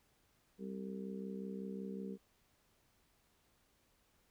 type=harmonic tone; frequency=65.41 Hz; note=C2; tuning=in tune; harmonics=3 / 4 / 5 / 6 / 7; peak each=-43 / -51 / -59 / -49 / -50 dBFS; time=0.58-2.18 s; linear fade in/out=50 ms; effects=pink hiss -74 dBFS RMS until 4.3 s